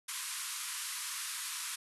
white band-pass noise, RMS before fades -40 dBFS, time 0.08-1.76 s, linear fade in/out 10 ms, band 960 to 12000 Hz, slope 96 dB/octave, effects none

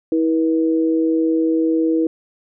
sine tone pair together, 323.4 / 481.8 Hz, E4 / B4, -33 / -43 cents, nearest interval perfect fifth, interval 690 cents, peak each -15 / -21 dBFS, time 0.12-2.07 s, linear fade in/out 2 ms, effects none

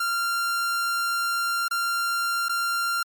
45% pulse tone with dropouts, 1384 Hz, F6, 16 cents flat, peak -23 dBFS, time 0-3.03 s, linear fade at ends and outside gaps 5 ms, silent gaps 1.682-1.71 / 2.485-2.493 s, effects MP3 96 kbps

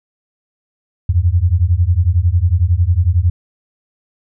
sine beating tone pair, 82.41 / 93.41 Hz, E2 / F#2, 0 / +17 cents, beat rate 11 Hz, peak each -13 dBFS, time 1.09-3.3 s, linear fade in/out 5 ms, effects none

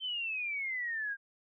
sine exponential sweep, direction down, 3125 to 1594 Hz, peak -33 dBFS, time 0-1.17 s, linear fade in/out 50 ms, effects none

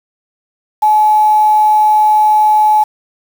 sine tone with quantisation, 853 Hz, G#5, 46 cents sharp, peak -6 dBFS, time 0.82-2.84 s, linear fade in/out 10 ms, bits 5, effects none

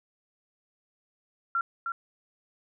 sine tone with echo, 1370 Hz, F6, 34 cents flat, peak -24 dBFS, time 1.55-1.61 s, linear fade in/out 2 ms, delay 310 ms, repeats 1, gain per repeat -5 dB, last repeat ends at 1.92 s, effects none

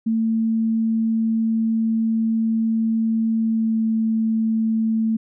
sine tone with pitch glide, 224.2 to 222.5 Hz, A3 to A3, +33 to +20 cents, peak -17 dBFS, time 0.06-5.17 s, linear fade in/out 10 ms, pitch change -13 cents, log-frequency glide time 3.4-3.83 s, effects none

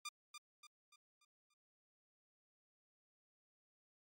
10% pulse tone with echo, 1200 Hz, D6, 37 cents sharp, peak -35 dBFS, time 0.05-0.09 s, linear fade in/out 5 ms, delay 290 ms, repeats 5, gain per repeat -7 dB, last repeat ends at 1.54 s, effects MP3 64 kbps

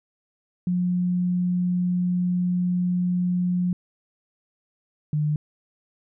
sine tone pair in turn, 179 / 150.52 Hz, F3 / D3, +43 / +43 cents, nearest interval minor third, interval 300 cents, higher first, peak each -20 dBFS, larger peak neither, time 0.67-3.73 / 5.13-5.36 s, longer first, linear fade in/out 2 ms, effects none

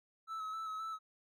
triangle tone with vibrato, 1300 Hz, E6, 24 cents flat, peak -37 dBFS, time 0.27-0.99 s, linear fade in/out 50 ms, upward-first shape square, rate 3.8 Hz, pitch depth 23 cents each way, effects none

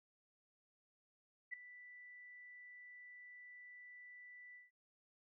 sine tone with ADSR envelope, 1975.5 Hz, B6, in tune, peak -39 dBFS, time 1.51-4.71 s, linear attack 25 ms, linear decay 5 ms, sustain -15 dB, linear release 160 ms, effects none

